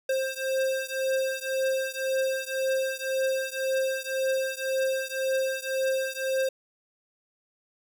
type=beating tone pair; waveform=square; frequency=528 / 529.9 Hz; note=C5 / C5; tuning=+16 / +22 cents; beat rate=1.9 Hz; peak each=-29 / -30 dBFS; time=0.09-6.49 s; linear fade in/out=5 ms; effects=none